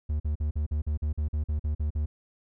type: tone bursts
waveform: triangle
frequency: 75.2 Hz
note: D2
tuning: 42 cents sharp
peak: -23 dBFS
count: 13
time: 0.09-2.06 s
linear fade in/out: 10 ms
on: 110 ms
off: 45 ms
effects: none